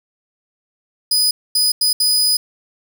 sawtooth tone bursts at uneven times, 4978 Hz, D#8, in tune, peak -10 dBFS, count 4, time 1.11-1.31 / 1.55-1.72 / 1.81-1.93 / 2-2.37 s, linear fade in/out 5 ms, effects 7-bit

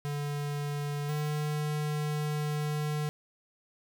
square tone pair in turn, 145.2 / 150.06 Hz, D3 / D3, -19 / +38 cents, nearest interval minor second, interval 57 cents, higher second, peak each -32 / -30 dBFS, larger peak second, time 0.05-1.09 / 1.09-3.09 s, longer second, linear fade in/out 0 ms, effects none

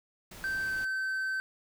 pink noise, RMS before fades -47 dBFS, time 0.31-0.85 s, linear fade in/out 5 ms
triangle tone with pitch glide, 1556 to 1541.7 Hz, G6 to G6, -13 to -29 cents, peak -28 dBFS, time 0.44-1.4 s, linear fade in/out 0 ms, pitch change -16 cents, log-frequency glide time 0.62-0.74 s
effects none

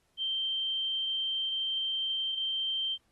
sine tone, 3136 Hz, G7, in tune, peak -29 dBFS, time 0.17-2.98 s, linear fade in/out 50 ms, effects pink hiss -73 dBFS RMS until 3.11 s + AAC 32 kbps

